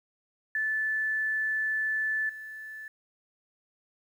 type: tone with level steps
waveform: sine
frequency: 1747 Hz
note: A6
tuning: 13 cents flat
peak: -26 / -39 dBFS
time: 0.55-2.88 s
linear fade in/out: 2 ms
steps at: 2.29 s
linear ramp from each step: 5 ms
effects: 10-bit